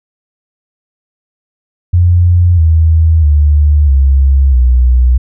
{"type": "tone with pitch steps", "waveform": "sine", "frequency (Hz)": [87.9, 80.6, 73.91, 67.78, 62.15], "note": ["F2", "E2", "D2", "C#2", "B1"], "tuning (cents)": [12, -38, 12, -38, 12], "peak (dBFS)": -4, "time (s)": [1.93, 5.18], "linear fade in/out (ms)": 10, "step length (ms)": 650, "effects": []}